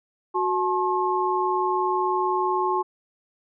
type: tone cluster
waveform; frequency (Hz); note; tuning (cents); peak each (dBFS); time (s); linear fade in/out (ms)
sine; 368.5 / 864 / 1074; F#4 / A5 / C6; -7 / -32 / +45; -25; 0.34-2.83; 20
effects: none